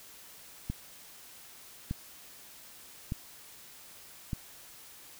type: click train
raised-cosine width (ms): 5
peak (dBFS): -20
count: 4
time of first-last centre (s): 0.7-4.332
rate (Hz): 0.826
effects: white hiss -52 dBFS RMS until 5.19 s